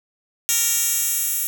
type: tone with high-pass filter sweep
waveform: 10% pulse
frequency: 464 Hz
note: A#4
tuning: 8 cents flat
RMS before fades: -21 dBFS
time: 0.49-1.47 s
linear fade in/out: 0 ms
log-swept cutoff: 5900 to 11000 Hz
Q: 0.93
effects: none

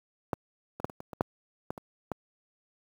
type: clicks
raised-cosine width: 1 ms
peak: -14 / -25 / -13 / -28 / -26 / -25 / -10 / -18 / -27 / -17 dBFS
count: 10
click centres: 0.332 / 0.8 / 0.845 / 0.898 / 1.004 / 1.132 / 1.209 / 1.705 / 1.778 / 2.117 s
effects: high-pass 80 Hz 12 dB/octave + 8-bit

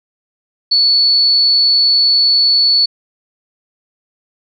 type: tone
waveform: sine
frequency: 4435 Hz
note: C#8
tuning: in tune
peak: -8 dBFS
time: 0.71-2.86 s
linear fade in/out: 10 ms
effects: none

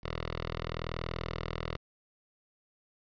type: tone with notch filter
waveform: 5% pulse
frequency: 40.64 Hz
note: E1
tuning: 24 cents flat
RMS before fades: -37 dBFS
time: 0.03-1.77 s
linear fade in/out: 10 ms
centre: 260 Hz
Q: 0.79
effects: resampled to 11025 Hz + 9-bit

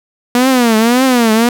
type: tone with vibrato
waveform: sawtooth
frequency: 240 Hz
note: B3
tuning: 49 cents flat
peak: -4 dBFS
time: 0.35-1.49 s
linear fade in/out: 2 ms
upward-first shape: triangle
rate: 1.8 Hz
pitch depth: 190 cents each way
effects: none

